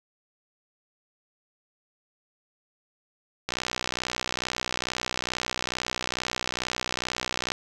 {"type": "click train", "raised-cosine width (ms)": 0.2, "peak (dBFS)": -10, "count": 252, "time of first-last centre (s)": [3.49, 7.519], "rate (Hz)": 62.3, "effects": []}